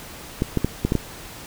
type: clicks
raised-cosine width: 3 ms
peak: -6 dBFS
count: 6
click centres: 0.421 / 0.573 / 0.646 / 0.85 / 0.921 / 0.953 s
effects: pink hiss -39 dBFS RMS until 1.46 s